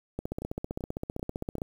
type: two click trains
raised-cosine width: 2 ms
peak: -24 / -19 dBFS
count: 4 / 23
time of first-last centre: 0.42-1.583 / 0.19-1.619 s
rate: 2.58 / 15.4 Hz
effects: 8-bit